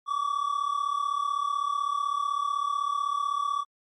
triangle tone pair together, 1132 / 1167.9 Hz, C#6 / D6, +36 / -10 cents, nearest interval minor second, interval 54 cents, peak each -26 / -27 dBFS, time 0.06-3.65 s, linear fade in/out 50 ms, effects MP3 48 kbps

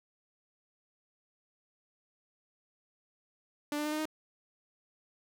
sawtooth tone with pitch steps, 294.1 / 298.2 / 302.4 / 306.6 / 310.9 Hz, D4 / D4 / D#4 / D#4 / D#4, +3 / +27 / -49 / -25 / -1 cents, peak -28 dBFS, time 3.72-4.055 s, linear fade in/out 2 ms, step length 67 ms, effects none

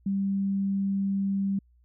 sine tone, 196.4 Hz, G3, 4 cents sharp, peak -24 dBFS, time 0.06-1.59 s, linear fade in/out 5 ms, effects added 60 Hz sine -58 dBFS peak until 1.84 s

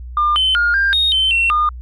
sine tone with pitch steps, 1200 / 3064 / 1421 / 1594 / 3723 / 3083 / 2718 / 1216 Hz, D6 / G7 / F6 / G6 / A#7 / G7 / F7 / D#6, +37 / -40 / +30 / +28 / -3 / -29 / -48 / -40 cents, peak -11 dBFS, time 0.17-1.69 s, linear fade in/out 2 ms, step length 190 ms, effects tanh soft clip ceiling -8 dBFS + added 61 Hz sine -28 dBFS peak until 1.81 s

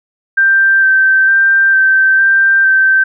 sine tone with vibrato, 1564 Hz, G6, 4 cents flat, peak -6 dBFS, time 0.37-3.04 s, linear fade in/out 10 ms, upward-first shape square, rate 1.1 Hz, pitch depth 12 cents each way, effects none

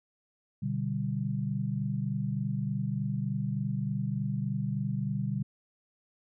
sine chord, G major, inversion first, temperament equal, 123.47 / 146.83 / 196 Hz, B2 / D3 / G3, 0 / 0 / 0 cents, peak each -33 dBFS, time 0.62-5.43 s, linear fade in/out 10 ms, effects none

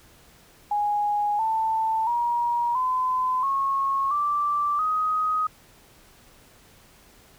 sine tone with pitch steps, 828 / 887.4 / 951.1 / 1019.4 / 1092.6 / 1171 / 1255 Hz, G#5 / A5 / A#5 / C6 / C#6 / D6 / D#6, -5 / +14 / +35 / -45 / -25 / -5 / +15 cents, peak -21 dBFS, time 0.71-5.47 s, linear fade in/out 5 ms, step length 680 ms, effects pink hiss -54 dBFS RMS until 7.38 s

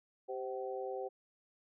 harmonic tone with a mistuned harmonic, 130 Hz, C3, 11 cents flat, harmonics 3 / 4 / 5 / 6, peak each -41 / -41 / -54 / -44 dBFS, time 0.28-1.09 s, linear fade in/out 20 ms, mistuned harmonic 6, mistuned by -44 cents, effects none

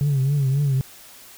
sine tone with vibrato, 138.59 Hz, C#3, in tune, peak -15 dBFS, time 0.01-0.81 s, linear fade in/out 0 ms, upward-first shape triangle, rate 3.7 Hz, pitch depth 110 cents each way, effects tanh soft clip ceiling -15 dBFS + white hiss -45 dBFS RMS until 1.37 s

